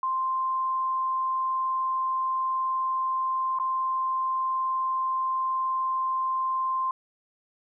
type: tone with dropouts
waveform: sine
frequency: 1046.5 Hz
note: C6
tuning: in tune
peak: -24 dBFS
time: 0.03-6.91 s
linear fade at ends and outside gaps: 2 ms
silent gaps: 3.588-3.598 s
effects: none